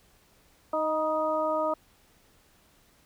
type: harmonic tone with a mistuned harmonic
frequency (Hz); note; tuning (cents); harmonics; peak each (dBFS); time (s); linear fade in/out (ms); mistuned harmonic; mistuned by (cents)
311.4; D#4; +2; 1 / 2 / 3 / 4; -35 / -27 / -32 / -31; 0.73-1.74; 5; 3; +32
effects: pink hiss -62 dBFS RMS until 3.05 s